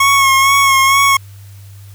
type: tone with vibrato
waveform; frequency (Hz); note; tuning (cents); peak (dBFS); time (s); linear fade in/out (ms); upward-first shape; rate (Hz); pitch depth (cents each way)
25% pulse; 1094; C#6; -23; -4; 0-1.17; 5; sine; 2.2; 31
effects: added 99 Hz sine -33 dBFS peak until 1.94 s + white hiss -47 dBFS RMS until 1.94 s